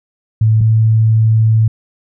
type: tone pair in turn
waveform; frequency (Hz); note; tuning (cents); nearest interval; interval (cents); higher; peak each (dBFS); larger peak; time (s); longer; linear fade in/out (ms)
sine; 110 / 110.89; A2 / A2; 0 / +14; unison; 14; second; -7; neither; 0.41-0.61 / 0.61-1.68; second; 5
effects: none